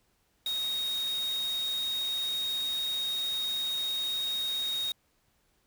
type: tone in noise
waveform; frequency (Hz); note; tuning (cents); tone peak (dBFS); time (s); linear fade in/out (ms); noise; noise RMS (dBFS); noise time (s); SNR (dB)
sine; 3741; A#7; +5; -29; 0.46-4.92; 2; white; -43; 0.46-4.92; +11
effects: pink hiss -71 dBFS RMS until 5.66 s

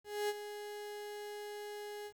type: tone with ADSR envelope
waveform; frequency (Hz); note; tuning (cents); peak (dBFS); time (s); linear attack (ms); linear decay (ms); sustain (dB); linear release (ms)
35% pulse; 415.3; G#4; 0; -30; 0.04-2.13; 250; 38; -11; 72
effects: 11-bit

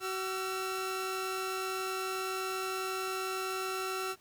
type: tone pair together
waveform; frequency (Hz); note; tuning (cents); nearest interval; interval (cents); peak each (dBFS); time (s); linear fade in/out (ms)
sawtooth; 377.3 / 1346; F#4 / E6; +34 / +36; octave + minor seventh; 2202; -32 / -33; 0-4.16; 50
effects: pink hiss -63 dBFS RMS until 4.2 s + high-pass 80 Hz 12 dB/octave

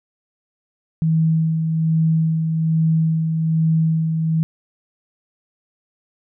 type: tone with tremolo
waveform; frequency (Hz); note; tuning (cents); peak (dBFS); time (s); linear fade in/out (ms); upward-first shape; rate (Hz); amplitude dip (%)
sine; 160.8; E3; -43; -13; 1.02-4.43; 0; sine; 1.2; 40
effects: none

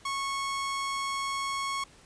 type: tone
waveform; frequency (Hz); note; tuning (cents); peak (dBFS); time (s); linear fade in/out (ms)
sawtooth; 1100; C#6; -14; -26; 0.05-1.84; 5
effects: pink hiss -56 dBFS RMS until 2.05 s + resampled to 22050 Hz

